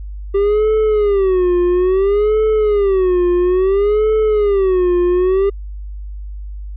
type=tone with vibrato; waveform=triangle; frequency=392 Hz; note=G4; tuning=in tune; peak=-9 dBFS; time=0.34-5.5 s; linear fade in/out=10 ms; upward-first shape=sine; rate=0.59 Hz; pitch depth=180 cents each way; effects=added 50 Hz sine -25 dBFS peak until 6.76 s + resampled to 8000 Hz